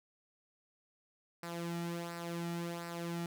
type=tone with flanger; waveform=sawtooth; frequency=170.5 Hz; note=F3; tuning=41 cents flat; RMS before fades=-40 dBFS; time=1.43-3.26 s; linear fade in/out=2 ms; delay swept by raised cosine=0.3 to 1.9 ms; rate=1.4 Hz; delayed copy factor=-0.6; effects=none